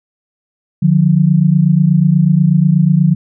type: tone pair together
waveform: sine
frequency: 150.37 / 178.6 Hz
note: D3 / F3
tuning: +41 / +39 cents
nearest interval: minor third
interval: 298 cents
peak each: -10 dBFS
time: 0.82-3.15 s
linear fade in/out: 10 ms
effects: none